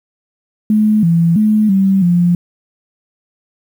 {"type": "tone with pitch steps", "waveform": "sine", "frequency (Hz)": [213.9, 167.7, 214.1, 193.4, 174.7], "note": ["A3", "E3", "A3", "G3", "F3"], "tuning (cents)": [-49, 30, -47, -23, 1], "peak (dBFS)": -8, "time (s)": [0.7, 2.35], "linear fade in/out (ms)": 2, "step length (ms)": 330, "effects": ["7-bit"]}